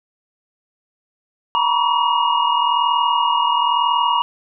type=tone cluster; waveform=sine; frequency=937 / 978 / 1132 / 2859 Hz; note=A#5 / B5 / C#6 / F7; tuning=+9 / -17 / +36 / +40 cents; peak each=-19 / -19 / -20 / -23 dBFS; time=1.55-4.22 s; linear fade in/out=0 ms; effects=none